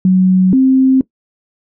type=tone pair in turn; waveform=sine; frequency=185.9 / 262.9 Hz; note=F#3 / C4; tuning=+8 / +8 cents; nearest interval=tritone; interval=600 cents; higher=second; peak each=-6 dBFS; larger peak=neither; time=0.05-0.53 / 0.53-1.01 s; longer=neither; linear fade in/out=2 ms; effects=noise-tail reverb RT60 0.1 s tail -19 dB re dry